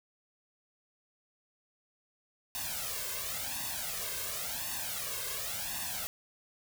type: noise with flanger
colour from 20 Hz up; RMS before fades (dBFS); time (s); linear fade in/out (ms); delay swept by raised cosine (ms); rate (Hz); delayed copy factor
white; -37; 2.55-6.07; 0; 1.1 to 1.9; 0.93; +0.9
effects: none